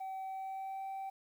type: tone with pitch glide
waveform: sine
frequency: 765 to 774.8 Hz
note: G5 to G5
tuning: -42 to -20 cents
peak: -36 dBFS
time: 0-1.1 s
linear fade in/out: 10 ms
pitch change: +22 cents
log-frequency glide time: 0.22-0.86 s
effects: tanh soft clip ceiling -38 dBFS + 11-bit